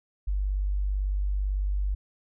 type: tone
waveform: sine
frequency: 49 Hz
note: G1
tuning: in tune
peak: -24 dBFS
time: 0.27-1.95 s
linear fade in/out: 10 ms
effects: none